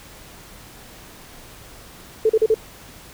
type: tone bursts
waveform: sine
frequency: 440 Hz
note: A4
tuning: in tune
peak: -12 dBFS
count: 4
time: 2.25-2.544 s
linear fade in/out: 5 ms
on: 45 ms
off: 38 ms
effects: pink hiss -43 dBFS RMS until 3.13 s